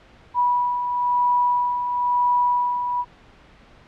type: beating tone pair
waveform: sine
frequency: 977 / 978 Hz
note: B5 / B5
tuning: -19 / -17 cents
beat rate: 1 Hz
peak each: -27 / -18 dBFS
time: 0.34-3.05 s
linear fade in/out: 50 ms
effects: pink hiss -50 dBFS RMS until 3.87 s + low-pass 3000 Hz 12 dB/octave